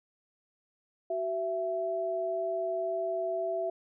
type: tone pair together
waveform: sine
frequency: 377.7 / 665 Hz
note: F#4 / E5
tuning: +36 / +15 cents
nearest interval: minor seventh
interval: 979 cents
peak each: -35 / -30 dBFS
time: 1.1-3.7 s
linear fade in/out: 5 ms
effects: none